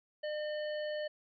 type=harmonic tone with a mistuned harmonic; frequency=604 Hz; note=D5; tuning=48 cents sharp; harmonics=1 / 3 / 5 / 7; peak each=-35 / -45 / -49 / -52 dBFS; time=0.23-1.08 s; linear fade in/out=10 ms; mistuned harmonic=7; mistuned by=+57 cents; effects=none